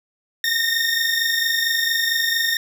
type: tone pair together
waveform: 20% pulse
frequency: 1821.6 / 1846 Hz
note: A#6 / A#6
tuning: -40 / -17 cents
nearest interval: unison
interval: 23 cents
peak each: -16 dBFS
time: 0.44-2.57 s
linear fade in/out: 2 ms
effects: none